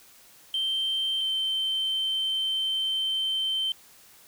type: tone pair in turn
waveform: sine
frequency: 3130 / 3105 Hz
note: G7 / G7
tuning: -3 / -17 cents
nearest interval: unison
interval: 14 cents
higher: first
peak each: -23 dBFS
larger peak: neither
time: 0.54-1.21 / 1.21-3.72 s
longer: second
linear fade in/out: 2 ms
effects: tanh soft clip ceiling -22 dBFS + white hiss -54 dBFS RMS until 4.27 s